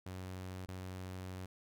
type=tone with dropouts; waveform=sawtooth; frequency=92.7 Hz; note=F#2; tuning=4 cents sharp; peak=-39 dBFS; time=0.06-1.46 s; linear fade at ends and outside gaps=5 ms; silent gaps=0.66-0.684 s; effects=none